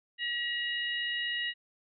harmonic tone, 956 Hz, A#5, 43 cents sharp, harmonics 2 / 3 / 4, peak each -33 / -34 / -42 dBFS, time 0.18-1.54 s, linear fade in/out 50 ms, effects none

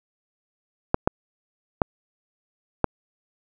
clicks, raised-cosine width 1 ms, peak -3 dBFS, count 4, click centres 0.944 / 1.075 / 1.818 / 2.843 s, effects none

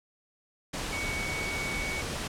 sine tone in noise, 2237 Hz, C#7, 15 cents sharp, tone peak -33 dBFS, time 0.92-2.02 s, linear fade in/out 10 ms, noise pink, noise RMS -34 dBFS, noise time 0.73-2.28 s, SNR -2 dB, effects low-pass 9000 Hz 12 dB/octave

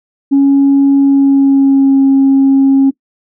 sine tone with pitch glide, 277.2 to 271.5 Hz, C#4 to C#4, 0 to -36 cents, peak -3 dBFS, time 0.31-2.91 s, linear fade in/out 20 ms, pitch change -36 cents, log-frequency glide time 0.98-2.01 s, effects noise-tail reverb RT60 0.1 s tail -19 dB re dry + tanh soft clip ceiling -2 dBFS

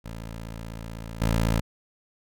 15% pulse tone with level steps, 56 Hz, A1, 31 cents sharp, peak -29 / -15 dBFS, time 0.04-1.61 s, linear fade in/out 20 ms, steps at 1.21 s, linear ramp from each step 10 ms, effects none

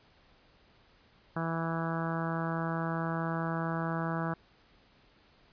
harmonic tone, 164.6 Hz, E3, 2 cents flat, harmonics 1 / 2 / 3 / 4 / 5 / 6 / 7 / 8 / 9 / 10, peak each -33 / -39 / -43 / -40 / -42 / -42 / -42 / -42 / -43 / -46 dBFS, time 1.36-4.34 s, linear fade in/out 5 ms, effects pink hiss -63 dBFS RMS until 5.52 s + resampled to 11025 Hz

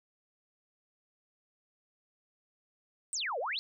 sine exponential two-way sweep, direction down then up, 8870 to 447 to 4513 Hz, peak -32 dBFS, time 3.13-3.59 s, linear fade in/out 0 ms, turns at 3.39 s, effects none

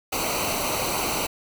pink noise with comb filter, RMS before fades -26 dBFS, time 0.12-1.27 s, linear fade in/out 10 ms, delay 0.58 ms, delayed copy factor -0.75, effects none

